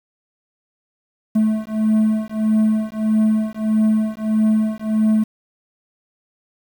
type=beating tone pair; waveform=triangle; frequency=216.6 / 218.2 Hz; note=A3 / A3; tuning=-27 / -14 cents; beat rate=1.6 Hz; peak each=-16 dBFS; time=1.35-5.24 s; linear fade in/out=10 ms; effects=7-bit